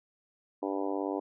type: harmonic tone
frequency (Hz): 98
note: G2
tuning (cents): 0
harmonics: 3 / 4 / 5 / 6 / 7 / 8 / 9 / 10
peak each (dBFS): -34 / -36 / -38 / -40 / -41 / -42 / -43 / -44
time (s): 0.62-1.2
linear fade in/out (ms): 10
effects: none